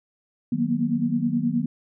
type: chord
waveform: sine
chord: B major seventh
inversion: first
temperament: equal with one note detuned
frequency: 155.56 / 185 / 233.1 / 242.6 Hz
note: D#3 / F#3 / A#3 / B3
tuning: 0 / 0 / 0 / -31 cents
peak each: -29 / -30 / -25 / -24 dBFS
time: 0.52-1.66 s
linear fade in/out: 5 ms
effects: none